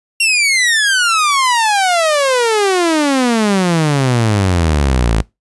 sawtooth exponential sweep, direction down, 2779 to 51.91 Hz, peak -7 dBFS, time 0.2-5.22 s, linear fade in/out 5 ms, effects noise-tail reverb RT60 0.2 s tail -23 dB re dry + resampled to 24000 Hz

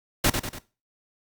pink noise with echo, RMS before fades -20 dBFS, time 0.24-0.3 s, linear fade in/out 5 ms, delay 96 ms, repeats 3, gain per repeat -6 dB, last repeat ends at 0.588 s, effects noise-tail reverb RT60 0.3 s tail -17 dB re dry + Opus 48 kbps

